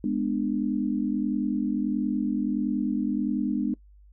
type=chord; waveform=sine; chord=G# diminished; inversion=none; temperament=just; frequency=207.7 / 249.2 / 299 Hz; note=G#3 / B3 / D4; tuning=0 / +16 / +31 cents; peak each=-28 dBFS; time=0.04-3.74 s; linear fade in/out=2 ms; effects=noise-tail reverb RT60 0.1 s tail -23 dB re dry + added 50 Hz sine -50 dBFS peak until 4.12 s